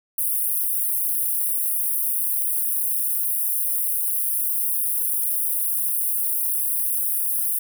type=high-pass noise; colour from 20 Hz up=white; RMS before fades=-23 dBFS; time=0.18-7.59 s; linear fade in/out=5 ms; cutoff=9300 Hz; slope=96 dB/octave; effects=none